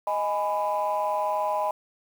sine chord, G# minor, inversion second, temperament equal with one note detuned, 622.3 / 830.6 / 996.9 Hz, D#5 / G#5 / B5, 0 / 0 / +16 cents, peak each -27 dBFS, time 0.07-1.71 s, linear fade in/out 2 ms, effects tanh soft clip ceiling -17 dBFS + 8-bit

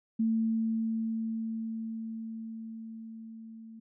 sine tone with level ramp, 224.1 Hz, A3, 32 cents sharp, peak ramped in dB -24 to -45 dBFS, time 0.19-3.8 s, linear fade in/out 10 ms, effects none

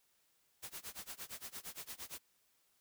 white noise with tremolo, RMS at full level -45 dBFS, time 0.62-2.19 s, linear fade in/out 20 ms, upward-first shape sine, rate 8.7 Hz, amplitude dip 95%, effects white hiss -75 dBFS RMS until 2.8 s

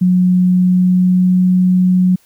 sine tone with pitch glide, 181.7 to 182.96 Hz, F#3 to F#3, -31 to -19 cents, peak -8 dBFS, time 0.01-2.16 s, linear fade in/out 10 ms, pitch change +12 cents, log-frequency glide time 0.46-1.43 s, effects white hiss -53 dBFS RMS until 2.25 s

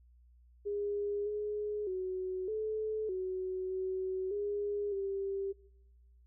sine tone with pitch steps, 408.5 / 418.4 / 372 / 433 / 372.6 / 375.7 / 409.5 / 392.4 Hz, G#4 / G#4 / F#4 / A4 / F#4 / F#4 / G#4 / G4, -29 / +13 / +9 / -28 / +12 / +26 / -24 / +2 cents, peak -33 dBFS, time 0.65-5.53 s, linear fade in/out 20 ms, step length 610 ms, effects noise-tail reverb RT60 1.0 s tail -23 dB re dry + added 60 Hz sine -59 dBFS peak until 6.26 s

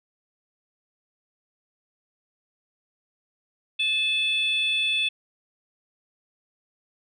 sine tone pair together, 2599 / 3469 Hz, E7 / A7, -25 / -25 cents, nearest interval perfect fourth, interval 500 cents, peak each -23 dBFS, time 3.79-5.09 s, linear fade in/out 10 ms, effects tanh soft clip ceiling -16 dBFS

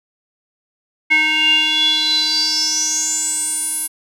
square tone with band-pass filter sweep, 310.5 Hz, D#4, 3 cents flat, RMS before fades -17 dBFS, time 1.1-3.88 s, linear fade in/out 20 ms, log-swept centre 2200 to 11000 Hz, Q 9.7, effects none

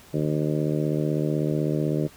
harmonic tone, 76 Hz, D#2, 40 cents flat, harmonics 2 / 3 / 4 / 5 / 6 / 7 / 8, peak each -25 / -32 / -28 / -30 / -34 / -34 / -35 dBFS, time 0.13-2.08 s, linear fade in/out 20 ms, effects pink hiss -50 dBFS RMS until 2.16 s

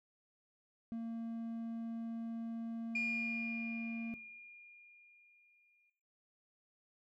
triangle tone, 228.9 Hz, A#3, 31 cents flat, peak -36 dBFS, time 0.92-4.14 s, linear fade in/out 0 ms
sine tone with exponential decay, 2417 Hz, D7, 49 cents sharp, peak -31 dBFS, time 2.95-5.9 s, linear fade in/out 5 ms, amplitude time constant 640 ms
effects noise-tail reverb RT60 0.7 s tail -20 dB re dry + tanh soft clip ceiling -29 dBFS

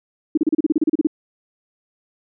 sine tone bursts, 311.1 Hz, D#4, in tune, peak -12 dBFS, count 13, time 0.35-1.071 s, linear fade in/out 5 ms, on 25 ms, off 33 ms, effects none

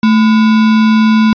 sine tone with sample-and-hold, 219 Hz, A3, 8 cents flat, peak -5 dBFS, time 0.03-1.33 s, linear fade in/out 2 ms, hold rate 1225 Hz, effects resampled to 11025 Hz

